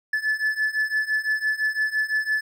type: beating tone pair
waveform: triangle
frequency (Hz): 1730 / 1735.9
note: A6 / A6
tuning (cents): -30 / -24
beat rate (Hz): 5.9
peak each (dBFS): -24 / -22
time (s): 0.13-2.41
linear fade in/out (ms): 5
effects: none